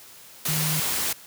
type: tone in noise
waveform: sine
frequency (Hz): 154.8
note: D#3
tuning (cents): -9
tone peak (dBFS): -26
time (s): 0.48-0.8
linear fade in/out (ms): 5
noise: white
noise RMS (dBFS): -26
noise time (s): 0.45-1.13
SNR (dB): -3
effects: white hiss -47 dBFS RMS until 1.26 s + high-pass 60 Hz 12 dB/octave